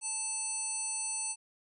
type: harmonic tone with a mistuned harmonic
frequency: 880 Hz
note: A5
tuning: in tune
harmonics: 1 / 3 / 5 / 7 / 9 / 10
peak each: -47 / -45 / -46 / -43 / -39 / -35 dBFS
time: 0.01-1.36 s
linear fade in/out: 50 ms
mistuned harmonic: 7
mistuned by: -18 cents
effects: none